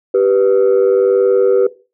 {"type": "tone pair together", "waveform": "sine", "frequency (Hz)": [390, 491.1], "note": ["G4", "B4"], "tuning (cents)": [-9, -10], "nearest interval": "major third", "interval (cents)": 399, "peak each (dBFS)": -10, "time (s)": [0.14, 1.67], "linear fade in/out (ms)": 5, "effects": ["noise-tail reverb RT60 0.3 s tail -17 dB re dry", "tanh soft clip ceiling -5 dBFS"]}